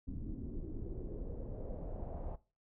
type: noise with low-pass filter sweep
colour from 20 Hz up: brown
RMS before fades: -42 dBFS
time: 0.07-2.36 s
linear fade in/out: 10 ms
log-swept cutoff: 250 to 770 Hz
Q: 3
effects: noise-tail reverb RT60 0.3 s tail -17 dB re dry